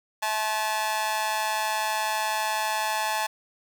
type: tone with amplitude modulation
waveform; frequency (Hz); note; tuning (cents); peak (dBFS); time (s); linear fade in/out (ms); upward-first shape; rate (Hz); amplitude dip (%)
sawtooth; 864; A5; -32; -17; 0.22-3.27; 10; sine; 212; 90
effects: 8-bit